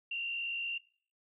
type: tone with frequency modulation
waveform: sine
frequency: 2766 Hz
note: F7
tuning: 17 cents flat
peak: -34 dBFS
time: 0.11-0.78 s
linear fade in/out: 5 ms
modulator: 57.5 Hz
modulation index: 1
effects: noise-tail reverb RT60 0.5 s tail -22 dB re dry